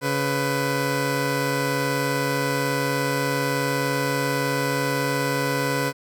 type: tone pair together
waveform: 15% pulse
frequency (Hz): 139.7 / 497.8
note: C#3 / B4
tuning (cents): +14 / +14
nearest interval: octave + minor seventh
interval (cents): 2200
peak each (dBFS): -18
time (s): 0.01-5.93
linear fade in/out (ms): 50
effects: none